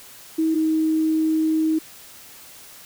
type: tone pair in turn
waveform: sine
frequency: 320 / 316.1 Hz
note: D#4 / D#4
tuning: +49 / +27 cents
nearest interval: unison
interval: 22 cents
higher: first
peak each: -17 dBFS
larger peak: neither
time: 0.38-0.55 / 0.55-1.79 s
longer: second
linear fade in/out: 10 ms
effects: white hiss -44 dBFS RMS until 2.85 s